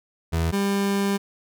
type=tone pair in turn; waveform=30% pulse; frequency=82.41 / 198.97 Hz; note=E2 / G3; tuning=0 / +26 cents; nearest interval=octave + minor third; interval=1526 cents; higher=second; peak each=-18 dBFS; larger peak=neither; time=0.32-0.52 / 0.52-1.18 s; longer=second; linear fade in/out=20 ms; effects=none